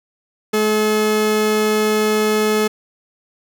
45% pulse tone pair together, 214.2 / 428.4 Hz, A3 / A4, -46 / -46 cents, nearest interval octave, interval 1200 cents, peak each -20 / -16 dBFS, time 0.53-2.68 s, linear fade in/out 10 ms, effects none

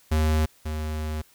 square tone pair in turn, 77.8 / 77.26 Hz, D#2 / D#2, 0 / -12 cents, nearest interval unison, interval 12 cents, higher first, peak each -20 / -28 dBFS, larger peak first, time 0.11-0.46 / 0.65-1.22 s, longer second, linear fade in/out 10 ms, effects white hiss -58 dBFS RMS until 1.34 s

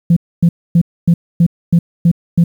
sine tone bursts, 170 Hz, F3, 46 cents flat, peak -4 dBFS, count 8, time 0.1-2.44 s, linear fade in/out 5 ms, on 65 ms, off 260 ms, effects tanh soft clip ceiling -2 dBFS + 7-bit

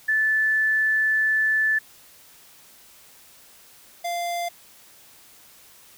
sine / square tone pair in turn, 1748 / 693.7 Hz, A6 / F5, -12 / -12 cents, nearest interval octave + major third, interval 1600 cents, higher first, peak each -18 / -26 dBFS, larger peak first, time 0.08-1.79 / 4.04-4.49 s, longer first, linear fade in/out 10 ms, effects white hiss -51 dBFS RMS until 5.97 s

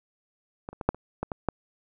clicks, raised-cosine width 1 ms, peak -21 / -30 / -19 / -6 / -28 / -15 / -17 / -10 dBFS, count 8, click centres 0.689 / 0.73 / 0.812 / 0.89 / 0.946 / 1.23 / 1.318 / 1.487 s, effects none

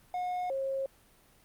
triangle / sine tone pair in turn, 723 / 538.8 Hz, F#5 / C#5, -40 / -49 cents, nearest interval perfect fourth, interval 509 cents, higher first, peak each -29 / -30 dBFS, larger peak first, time 0.14-0.5 / 0.5-0.86 s, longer neither, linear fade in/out 2 ms, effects pink hiss -62 dBFS RMS until 1.44 s + Opus 32 kbps

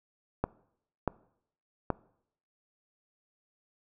clicks, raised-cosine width 1 ms, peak -13 dBFS, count 3, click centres 0.44 / 1.077 / 1.903 s, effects noise-tail reverb RT60 0.7 s tail -22 dB re dry

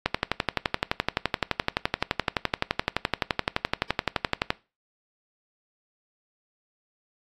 click train, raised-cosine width 0.3 ms, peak -5 dBFS, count 53, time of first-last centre 0.06-4.504 s, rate 11.7 Hz, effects noise-tail reverb RT60 0.3 s tail -21 dB re dry + AAC 48 kbps

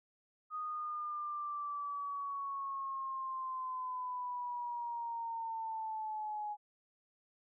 sine linear sweep, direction down, 1244.5 to 832 Hz, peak -37 dBFS, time 0.5-6.57 s, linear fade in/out 50 ms, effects none

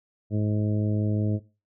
harmonic tone, 105.6 Hz, G#2, 29 cents sharp, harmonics 1 / 2 / 3 / 4 / 5 / 6, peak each -24 / -28 / -32 / -37 / -40 / -41 dBFS, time 0.3-1.4 s, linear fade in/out 50 ms, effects noise-tail reverb RT60 0.3 s tail -18 dB re dry

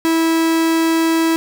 45% pulse tone, 326.7 Hz, E4, 15 cents flat, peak -13 dBFS, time 0.05-1.36 s, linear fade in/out 0 ms, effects none

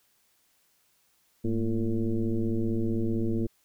sine tone with frequency modulation, 118.8 Hz, A#2, 33 cents sharp, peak -24 dBFS, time 1.44-3.47 s, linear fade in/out 10 ms, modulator 111 Hz, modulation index 2.4, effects white hiss -68 dBFS RMS until 3.64 s

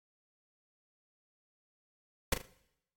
pink noise with echo, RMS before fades -26 dBFS, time 2.32-2.34 s, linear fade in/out 5 ms, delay 39 ms, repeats 3, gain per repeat -10 dB, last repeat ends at 2.457 s, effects noise-tail reverb RT60 0.8 s tail -20 dB re dry + AAC 64 kbps

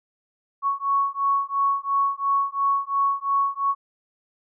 sine beating tone pair, 1108.7 / 1111.6 Hz, C#6 / C#6, 0 / +4 cents, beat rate 2.9 Hz, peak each -23 dBFS, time 0.62-3.75 s, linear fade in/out 50 ms, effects none

